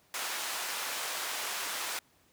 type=band-pass noise; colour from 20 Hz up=pink; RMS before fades=-36 dBFS; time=0.14-1.99 s; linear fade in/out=2 ms; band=860 to 15000 Hz; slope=12 dB/octave; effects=pink hiss -66 dBFS RMS until 2.32 s + high-pass 80 Hz 12 dB/octave